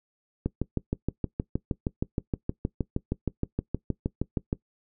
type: click train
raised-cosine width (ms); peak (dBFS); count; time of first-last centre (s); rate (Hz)
3; -13; 27; 0.46-4.529; 6.39
effects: noise-tail reverb RT60 0.1 s tail -20 dB re dry